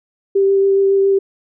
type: tone with vibrato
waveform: sine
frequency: 392 Hz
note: G4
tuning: in tune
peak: -10 dBFS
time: 0.35-1.19 s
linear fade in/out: 10 ms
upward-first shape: sine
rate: 7.2 Hz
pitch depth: 10 cents each way
effects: none